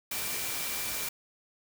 sine tone in noise, 2349 Hz, D7, in tune, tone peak -43 dBFS, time 0.11-1.09 s, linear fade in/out 5 ms, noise white, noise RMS -34 dBFS, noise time 0.11-1.09 s, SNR -12 dB, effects none

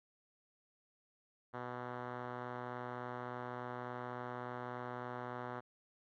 5% pulse tone with low-pass filter, 123.47 Hz, B2, in tune, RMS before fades -44 dBFS, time 1.53-5.61 s, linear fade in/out 20 ms, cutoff 1500 Hz, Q 0.99, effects AAC 64 kbps

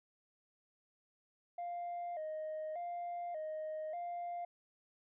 sine tone with vibrato, 659.3 Hz, E5, in tune, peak -37 dBFS, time 1.58-4.45 s, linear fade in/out 5 ms, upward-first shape square, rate 0.85 Hz, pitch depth 100 cents each way, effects tanh soft clip ceiling -37 dBFS

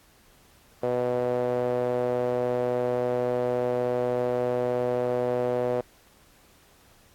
sawtooth tone with band-pass filter, 123.5 Hz, B2, in tune, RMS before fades -26 dBFS, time 0.83-5.81 s, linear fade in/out 5 ms, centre 540 Hz, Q 3.9, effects pink hiss -58 dBFS RMS until 7.14 s + AAC 64 kbps

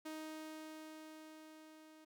sawtooth tone with level ramp, 312.6 Hz, D#4, 8 cents sharp, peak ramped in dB -40 to -55 dBFS, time 0.05-2.05 s, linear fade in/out 10 ms, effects none

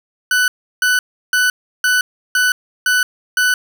40% pulse tone bursts, 1493 Hz, F#6, 15 cents sharp, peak -11 dBFS, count 7, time 0.31-3.54 s, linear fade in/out 2 ms, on 170 ms, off 340 ms, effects none

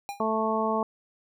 square tone with exponential decay, 807 Hz, G#5, 50 cents flat, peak -29 dBFS, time 0.09-0.26 s, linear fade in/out 0 ms, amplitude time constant 36 ms
harmonic tone, 220 Hz, A3, in tune, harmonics 1 / 2 / 3 / 4 / 5, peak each -30 / -30 / -30 / -30 / -30 dBFS, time 0.2-0.83 s, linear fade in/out 2 ms
effects none

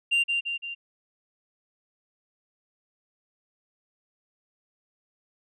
sine tone with echo, 2781 Hz, F7, 8 cents flat, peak -17 dBFS, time 0.11-0.24 s, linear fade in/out 20 ms, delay 170 ms, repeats 3, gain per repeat -5 dB, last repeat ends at 0.75 s, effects tanh soft clip ceiling -19 dBFS

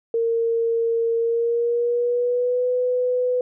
sine tone with pitch glide, 460 to 498.7 Hz, A#4 to B4, -23 to +17 cents, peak -18 dBFS, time 0.14-3.41 s, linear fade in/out 2 ms, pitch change +140 cents, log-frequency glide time 1.17-2.67 s, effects none

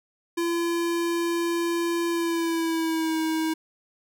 square tone with pitch glide, 340 to 319.1 Hz, F4 to D#4, -46 to +44 cents, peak -24 dBFS, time 0.37-3.54 s, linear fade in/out 10 ms, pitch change -110 cents, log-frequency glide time 2.09-3.19 s, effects none

